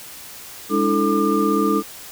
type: tone cluster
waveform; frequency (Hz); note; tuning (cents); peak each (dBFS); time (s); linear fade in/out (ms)
sine; 205.2 / 289.3 / 325.6 / 439.7 / 1198; G#3 / D4 / E4 / A4 / D6; -21 / -26 / -21 / -1 / +34; -22; 0.69-1.83; 50
effects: white hiss -38 dBFS RMS until 2.11 s